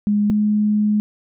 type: tone pair in turn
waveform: sine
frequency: 207 / 210.3 Hz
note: G#3 / G#3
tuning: -5 / +22 cents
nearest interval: unison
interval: 27 cents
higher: second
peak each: -14 dBFS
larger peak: neither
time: 0.07-0.3 / 0.3-1 s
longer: second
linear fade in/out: 0 ms
effects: none